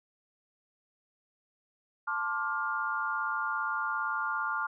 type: chord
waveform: sine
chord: D minor seventh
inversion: second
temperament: just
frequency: 881 / 1057.2 / 1174.7 / 1409.6 Hz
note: A5 / C6 / D6 / F6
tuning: +2 / +18 / 0 / +16 cents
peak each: -37 / -38 / -35 / -32 dBFS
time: 2.07-4.67 s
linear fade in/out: 10 ms
effects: none